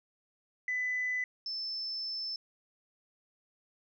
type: tone pair in turn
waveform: sine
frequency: 2000 / 5278 Hz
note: B6 / E8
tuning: +21 / +1 cents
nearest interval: octave + perfect fourth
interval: 1680 cents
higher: second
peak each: -29 / -34 dBFS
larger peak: first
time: 0.68-1.24 / 1.46-2.36 s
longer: second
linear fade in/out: 2 ms
effects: tanh soft clip ceiling -26 dBFS